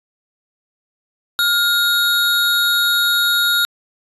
square tone pair together, 1415 / 3775 Hz, F6 / A#7, +22 / +21 cents, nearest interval octave + perfect fourth, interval 1699 cents, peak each -17 / -17 dBFS, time 1.39-3.65 s, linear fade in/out 0 ms, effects resampled to 32000 Hz

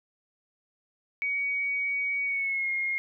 sine tone with pitch glide, 2252 to 2142 Hz, C#7 to C7, +27 to +40 cents, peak -26 dBFS, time 1.22-2.98 s, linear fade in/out 0 ms, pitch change -87 cents, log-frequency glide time 2.24-2.7 s, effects none

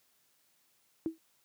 sine tone with exponential decay, 323.9 Hz, E4, 30 cents flat, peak -26 dBFS, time 1.06-1.18 s, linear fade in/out 0 ms, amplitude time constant 25 ms, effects white hiss -71 dBFS RMS until 1.44 s + high-pass 80 Hz 12 dB/octave

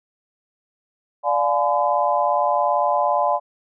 sine chord, D diminished seventh, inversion none, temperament just, 587.3 / 704.8 / 845.8 / 1014.9 Hz, D5 / F5 / Ab5 / Cb6, 0 / +16 / +31 / +47 cents, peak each -22 dBFS, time 1.23-3.4 s, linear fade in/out 50 ms, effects none

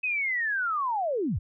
sine linear sweep, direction down, 2566 to 56.6 Hz, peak -25 dBFS, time 0.03-1.39 s, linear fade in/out 10 ms, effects none

